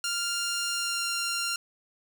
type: tone with pitch glide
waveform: 10% pulse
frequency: 1396.9 to 1388.1 Hz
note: F6 to F6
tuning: 0 to -11 cents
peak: -19 dBFS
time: 0.04-1.56 s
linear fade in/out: 2 ms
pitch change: -11 cents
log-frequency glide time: 0.71-1.04 s
effects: 8-bit

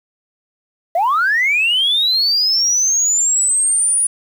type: linear sweep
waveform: sine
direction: up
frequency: 640 to 9770 Hz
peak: -11 dBFS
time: 0.95-4.07 s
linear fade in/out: 5 ms
effects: tanh soft clip ceiling -9 dBFS + 7-bit

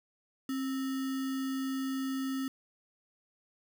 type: tone with sample-and-hold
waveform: sine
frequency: 266.6 Hz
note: C4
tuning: 33 cents sharp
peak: -31 dBFS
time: 0.49-2.48 s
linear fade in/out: 2 ms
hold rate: 1575 Hz
effects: none

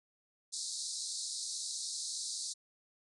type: band-pass noise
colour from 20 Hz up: pink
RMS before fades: -40 dBFS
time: 0.52-2.54 s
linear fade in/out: 20 ms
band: 3900 to 9600 Hz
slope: 96 dB/octave
effects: none

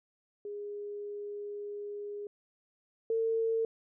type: tone pair in turn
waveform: sine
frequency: 411.1 / 451.5 Hz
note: G#4 / A4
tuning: -18 / +45 cents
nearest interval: major second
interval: 163 cents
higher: second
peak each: -37 / -27 dBFS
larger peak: second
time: 0.45-2.27 / 3.1-3.65 s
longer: first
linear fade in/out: 2 ms
effects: none

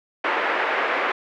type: band-pass noise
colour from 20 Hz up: white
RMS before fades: -23 dBFS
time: 0.24-1.12 s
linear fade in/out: 5 ms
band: 350 to 2100 Hz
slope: 24 dB/octave
effects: none

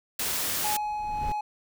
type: noise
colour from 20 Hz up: white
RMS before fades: -29 dBFS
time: 0.19-0.77 s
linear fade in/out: 5 ms
type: tone with tremolo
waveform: triangle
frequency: 842 Hz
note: G#5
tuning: 24 cents sharp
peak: -25 dBFS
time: 0.64-1.41 s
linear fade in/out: 5 ms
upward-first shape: triangle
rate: 1.9 Hz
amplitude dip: 25%
type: noise with exponential growth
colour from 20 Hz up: brown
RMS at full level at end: -29 dBFS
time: 0.67-1.32 s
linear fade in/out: 0 ms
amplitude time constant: 140 ms
effects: none

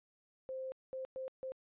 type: tone bursts at uneven times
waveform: sine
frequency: 523.3 Hz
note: C5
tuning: in tune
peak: -39 dBFS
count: 4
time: 0.49-0.72 / 0.93-1.05 / 1.16-1.28 / 1.43-1.52 s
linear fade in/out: 0 ms
effects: resampled to 8000 Hz

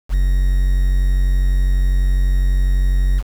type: tone with quantisation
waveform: triangle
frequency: 46.03 Hz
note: F#1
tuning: 8 cents flat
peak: -10 dBFS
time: 0.09-3.23 s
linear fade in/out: 50 ms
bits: 6
effects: none

